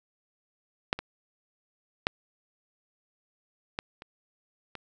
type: clicks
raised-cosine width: 0.3 ms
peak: -8 / -19 / -7 / -14 / -27 / -23 dBFS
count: 6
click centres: 0.929 / 0.99 / 2.069 / 3.789 / 4.021 / 4.753 s
effects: none